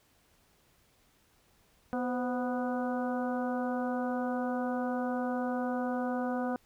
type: harmonic tone with a mistuned harmonic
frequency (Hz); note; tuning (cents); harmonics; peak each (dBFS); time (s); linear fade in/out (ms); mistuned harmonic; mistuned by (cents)
246.9; B3; 0; 1 / 2 / 3 / 4 / 5 / 6; -32 / -36 / -37 / -44 / -44 / -44; 1.93-6.56; 0; 2; +62
effects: pink hiss -67 dBFS RMS until 6.65 s